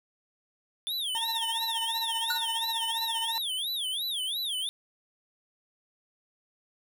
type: tone with vibrato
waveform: square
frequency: 3450 Hz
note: A7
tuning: 35 cents flat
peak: -30 dBFS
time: 0.87-4.69 s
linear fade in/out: 0 ms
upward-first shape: sine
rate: 2.9 Hz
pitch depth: 250 cents each way
type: tone with tremolo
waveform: 40% pulse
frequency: 910 Hz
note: A#5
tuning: 42 cents flat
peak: -30 dBFS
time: 1.15-3.38 s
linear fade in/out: 0 ms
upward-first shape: sine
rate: 15 Hz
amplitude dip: 65%
type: tone with exponential decay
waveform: square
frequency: 1460 Hz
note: F#6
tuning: 24 cents flat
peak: -27 dBFS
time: 2.3-2.49 s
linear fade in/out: 5 ms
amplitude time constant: 40 ms
effects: none